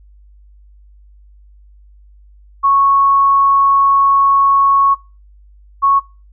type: tone pair in turn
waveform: sine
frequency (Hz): 1105 / 1105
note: C#6 / C#6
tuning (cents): -6 / -6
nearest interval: unison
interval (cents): 0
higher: neither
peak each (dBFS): -8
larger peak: neither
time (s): 2.63-4.95 / 5.82-6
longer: first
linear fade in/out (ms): 20
effects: noise-tail reverb RT60 0.3 s tail -21 dB re dry + added 50 Hz sine -41 dBFS peak until 6.32 s